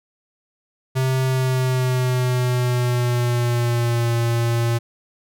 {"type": "tone with pitch glide", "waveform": "square", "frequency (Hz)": [130.81, 117.21], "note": ["C3", "A#2"], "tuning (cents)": [0, 10], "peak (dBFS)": -18, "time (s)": [0.95, 4.79], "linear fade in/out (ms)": 20, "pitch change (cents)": -190, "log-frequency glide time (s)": [1.25, 4.14], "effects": []}